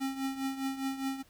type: tone with tremolo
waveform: square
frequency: 268.8 Hz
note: C4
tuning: 47 cents sharp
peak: -30 dBFS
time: 0-1.23 s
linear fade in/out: 20 ms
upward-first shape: triangle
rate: 4.9 Hz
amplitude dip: 75%
effects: pink hiss -63 dBFS RMS until 1.29 s